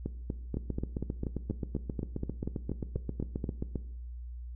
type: two click trains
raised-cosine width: 3 ms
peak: -20 / -20 dBFS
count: 15 / 25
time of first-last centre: 0.06-3.442 / 0.57-3.757 s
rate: 4.14 / 7.53 Hz
effects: noise-tail reverb RT60 0.8 s tail -17 dB re dry + added 60 Hz sine -39 dBFS peak until 4.55 s